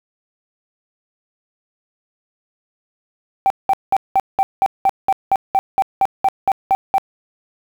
sine tone bursts, 777 Hz, G5, 16 cents flat, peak -9 dBFS, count 16, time 3.46-6.982 s, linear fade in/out 0 ms, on 42 ms, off 190 ms, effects tanh soft clip ceiling -8 dBFS + 7-bit

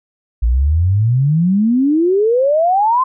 sine exponential sweep, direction up, 55 to 1062 Hz, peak -10 dBFS, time 0.42-3.04 s, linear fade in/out 10 ms, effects none

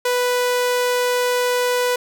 sawtooth tone, 493.9 Hz, B4, in tune, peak -13 dBFS, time 0.05-1.96 s, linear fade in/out 5 ms, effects none

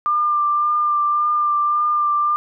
sine tone with vibrato, 1193 Hz, D6, 27 cents sharp, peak -15 dBFS, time 0.06-2.36 s, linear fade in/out 0 ms, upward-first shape sine, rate 1.8 Hz, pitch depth 17 cents each way, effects none

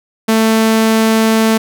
sawtooth tone, 222 Hz, A3, 16 cents sharp, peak -5 dBFS, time 0.28-1.58 s, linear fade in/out 10 ms, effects none

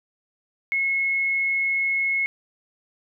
sine tone, 2177 Hz, C#7, 32 cents flat, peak -20 dBFS, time 0.72-2.26 s, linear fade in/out 0 ms, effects none

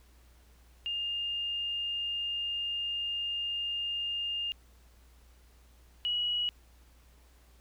sine tone pair in turn, 2817 / 2915 Hz, F7 / F#7, +14 / -26 cents, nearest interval minor second, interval 60 cents, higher second, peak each -31 / -28 dBFS, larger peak second, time 0.86-4.52 / 6.05-6.49 s, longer first, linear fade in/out 0 ms, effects added 60 Hz sine -57 dBFS peak until 7.6 s + pink hiss -65 dBFS RMS until 7.6 s

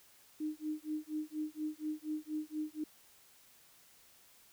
sine tone with tremolo, 306.9 Hz, D#4, 24 cents flat, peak -33 dBFS, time 0.4-2.84 s, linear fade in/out 5 ms, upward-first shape sine, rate 4.2 Hz, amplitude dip 100%, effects white hiss -63 dBFS RMS until 4.52 s

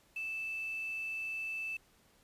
sine tone with quantisation, 2637 Hz, E7, in tune, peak -36 dBFS, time 0.16-1.77 s, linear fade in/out 5 ms, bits 9, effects pink hiss -67 dBFS RMS until 2.23 s + resampled to 32000 Hz

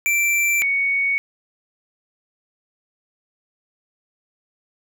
square / sine tone pair in turn, 2344 / 2228 Hz, D7 / C#7, -4 / +8 cents, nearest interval minor second, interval 88 cents, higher first, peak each -17 dBFS, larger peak neither, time 0.06-0.62 / 0.62-1.18 s, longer neither, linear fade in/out 0 ms, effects none

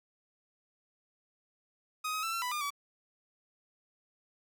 sawtooth tone with pitch steps, 1253 / 1266 / 1333 / 1350 / 991 / 1207 / 1143 Hz, D#6 / D#6 / E6 / E6 / B5 / D6 / D6, +12 / +30 / +19 / +41 / +6 / +47 / -47 cents, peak -29 dBFS, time 2.04-2.705 s, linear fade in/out 10 ms, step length 95 ms, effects none

